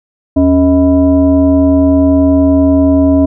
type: tone with frequency modulation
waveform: sine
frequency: 277.2 Hz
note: C#4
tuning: in tune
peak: -5 dBFS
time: 0.36-3.26 s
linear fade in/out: 10 ms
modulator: 356 Hz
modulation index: 0.79
effects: none